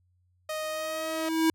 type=tone with pitch glide; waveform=sawtooth; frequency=622.3 to 636.1 Hz; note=D#5 to D#5; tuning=0 to +38 cents; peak=-27 dBFS; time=0.49-1.29 s; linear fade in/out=5 ms; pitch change=+38 cents; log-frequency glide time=0.7-1.1 s
type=tone with exponential growth; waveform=square; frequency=322.7 Hz; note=E4; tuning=37 cents flat; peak=-20 dBFS; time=0.62-1.5 s; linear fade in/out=2 ms; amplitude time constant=190 ms
effects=added 90 Hz sine -65 dBFS peak until 1.54 s